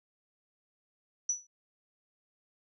sine tone with exponential decay, 5920 Hz, F#8, in tune, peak -24 dBFS, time 1.29-1.47 s, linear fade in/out 5 ms, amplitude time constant 37 ms, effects none

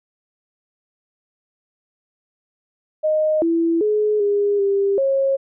sine tone with pitch steps, 619 / 332.6 / 423.4 / 407.5 / 397.1 / 543 Hz, D#5 / E4 / G#4 / G#4 / G4 / C#5, -9 / +16 / +33 / -33 / +22 / -36 cents, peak -15 dBFS, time 3.03-5.37 s, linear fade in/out 20 ms, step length 390 ms, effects none

